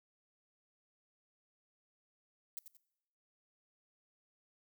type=noise with echo; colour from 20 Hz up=violet; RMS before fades=-43 dBFS; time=2.57-2.59 s; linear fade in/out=0 ms; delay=89 ms; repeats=2; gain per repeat=-9 dB; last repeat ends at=2.768 s; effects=noise-tail reverb RT60 0.9 s tail -22 dB re dry